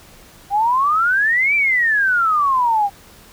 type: exponential two-way sweep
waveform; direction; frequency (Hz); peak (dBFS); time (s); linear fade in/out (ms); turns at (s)
sine; up then down; 784 to 2369 to 784; -13; 0.5-2.9; 50; 1.55
effects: pink hiss -45 dBFS RMS until 3.32 s